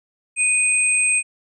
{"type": "tone pair together", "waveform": "sine", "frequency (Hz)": [2483, 8352], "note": ["D#7", "C9"], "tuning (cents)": [-4, -4], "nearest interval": "octave + major sixth", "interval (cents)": 2100, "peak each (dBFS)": -18, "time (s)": [0.36, 1.23], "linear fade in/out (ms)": 50, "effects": []}